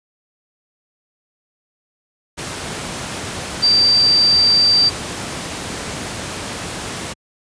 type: tone in noise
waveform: sine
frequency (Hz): 4674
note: D8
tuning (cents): -9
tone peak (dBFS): -10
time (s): 3.62-4.9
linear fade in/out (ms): 20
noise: pink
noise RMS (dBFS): -26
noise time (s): 2.37-7.14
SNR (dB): +13
effects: high-pass 80 Hz 12 dB/octave + resampled to 22050 Hz